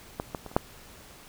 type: clicks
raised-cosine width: 1 ms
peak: -16 / -17 / -25 / -30 / -6 dBFS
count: 5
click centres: 0.199 / 0.348 / 0.463 / 0.515 / 0.565 s
effects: pink hiss -50 dBFS RMS until 1.28 s